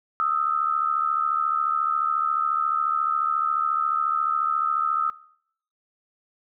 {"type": "tone pair together", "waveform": "sine", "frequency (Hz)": [1248, 1322.2], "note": ["D#6", "E6"], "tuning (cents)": [5, 5], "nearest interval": "minor second", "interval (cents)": 100, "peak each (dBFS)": -23, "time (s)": [0.2, 5.1], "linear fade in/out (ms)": 0, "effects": ["noise-tail reverb RT60 0.7 s tail -23 dB re dry"]}